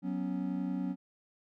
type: chord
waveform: triangle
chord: F# suspended fourth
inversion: none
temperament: equal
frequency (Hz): 185 / 246.9 / 277.2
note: F#3 / B3 / C#4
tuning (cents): 0 / 0 / 0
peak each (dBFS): -33 / -36 / -34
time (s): 0.02-0.96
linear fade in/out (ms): 50
effects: none